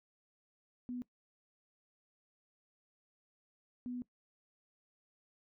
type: tone bursts at uneven times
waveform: sine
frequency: 246.9 Hz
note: B3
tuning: in tune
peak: -38 dBFS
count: 2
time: 0.89-1.02 / 3.86-4.02 s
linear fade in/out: 0 ms
effects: noise-tail reverb RT60 0.1 s tail -19 dB re dry